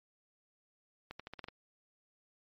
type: accelerating click train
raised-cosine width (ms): 0.3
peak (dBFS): -28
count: 7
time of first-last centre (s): 1.11-1.485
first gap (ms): 86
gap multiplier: 0.87
effects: MP3 32 kbps